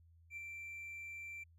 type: tone with ADSR envelope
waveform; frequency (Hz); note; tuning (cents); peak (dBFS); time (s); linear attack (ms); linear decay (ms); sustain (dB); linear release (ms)
triangle; 2349; D7; 0; -39; 0.3-1.44; 73; 6; -4; 11
effects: tanh soft clip ceiling -38 dBFS + added 83 Hz sine -62 dBFS peak until 1.58 s